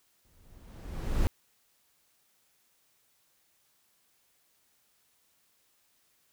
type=noise with exponential growth; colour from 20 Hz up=brown; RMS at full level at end=-25 dBFS; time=0.25-1.27 s; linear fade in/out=0 ms; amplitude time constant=220 ms; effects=white hiss -70 dBFS RMS until 6.32 s